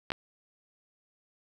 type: clicks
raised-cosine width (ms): 0.3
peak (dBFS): -15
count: 2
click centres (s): 0.104 / 0.119
effects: 8-bit